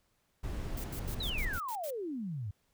brown noise, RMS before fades -37 dBFS, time 0.43-1.59 s, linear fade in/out 10 ms
blue noise bursts, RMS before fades -45 dBFS, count 8, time 0.77-1.907 s, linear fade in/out 5 ms, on 73 ms, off 79 ms
sine exponential sweep, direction down, 4102 to 93.7 Hz, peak -35 dBFS, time 1.2-2.51 s, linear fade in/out 5 ms
effects pink hiss -75 dBFS RMS until 2.73 s

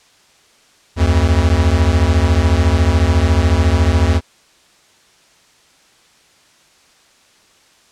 square beating tone pair, 74.7 / 88.7 Hz, D2 / F2, +30 / +27 cents, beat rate 14 Hz, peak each -14 dBFS, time 0.96-4.21 s, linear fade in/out 50 ms, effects white hiss -51 dBFS RMS until 7.91 s + low-pass 7000 Hz 12 dB/octave

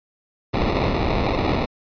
pink noise with sample-and-hold, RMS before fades -21 dBFS, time 0.53-1.66 s, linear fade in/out 20 ms, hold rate 1575 Hz, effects resampled to 11025 Hz

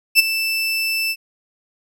30% pulse tone with ADSR envelope, 2650 Hz, E7, 9 cents sharp, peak -3 dBFS, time 0.15-1.16 s, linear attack 42 ms, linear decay 17 ms, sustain -13 dB, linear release 53 ms, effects none

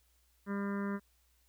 harmonic tone, 200 Hz, G3, 35 cents sharp, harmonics 1 / 2 / 3 / 5 / 6 / 7 / 8 / 9 / 10, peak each -34 / -42 / -49 / -47 / -48 / -49 / -50 / -51 / -58 dBFS, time 0.46-1 s, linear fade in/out 50 ms, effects added 60 Hz sine -70 dBFS peak until 1.48 s + white hiss -73 dBFS RMS until 1.48 s

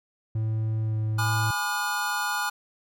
triangle tone with pitch glide, 110 to 108.8 Hz, A2 to A2, 0 to -19 cents, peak -22 dBFS, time 0.35-1.51 s, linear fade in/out 5 ms, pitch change -19 cents, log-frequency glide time 0.82-0.97 s
square chord, G# diminished seventh, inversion none, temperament just, 830.6 / 996.7 / 1196.1 / 1435.3 Hz, G#5 / B5 / D6 / F6, 0 / +16 / +31 / +47 cents, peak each -33 / -35 / -34 / -29 dBFS, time 1.18-2.5 s, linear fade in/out 10 ms
effects none

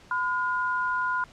sine tone pair together, 1010 / 1428.4 Hz, B5 / F6, +39 / +39 cents, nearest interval tritone, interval 600 cents, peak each -27 / -27 dBFS, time 0.11-1.24 s, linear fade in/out 2 ms, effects pink hiss -53 dBFS RMS until 1.32 s + low-pass 6000 Hz 12 dB/octave

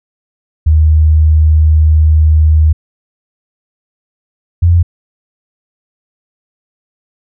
sine tone pair in turn, 77.78 / 86.01 Hz, D#2 / F2, 0 / -26 cents, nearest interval major second, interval 174 cents, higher second, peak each -4 dBFS, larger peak neither, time 0.66-2.73 / 4.62-4.83 s, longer first, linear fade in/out 10 ms, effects none

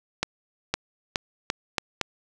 accelerating click train, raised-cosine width 0.2 ms, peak -6 dBFS, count 6, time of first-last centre 0.23-2.013 s, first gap 510 ms, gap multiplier 0.82, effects 7-bit

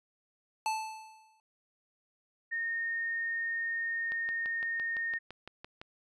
square tone with exponential decay, 876 Hz, A5, 8 cents flat, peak -28 dBFS, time 0.66-1.4 s, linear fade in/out 1 ms, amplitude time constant 160 ms
sine tone, 1840 Hz, A#6, 23 cents flat, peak -31 dBFS, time 2.51-5.19 s, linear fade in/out 20 ms
click train, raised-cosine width 0.3 ms, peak -28 dBFS, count 11, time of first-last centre 4.12-5.815 s, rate 5.9 Hz
effects resampled to 24000 Hz

